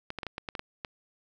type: clicks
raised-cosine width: 0.3 ms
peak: -19 dBFS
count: 9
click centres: 0.104 / 0.187 / 0.232 / 0.267 / 0.381 / 0.488 / 0.552 / 0.594 / 0.848 s
effects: none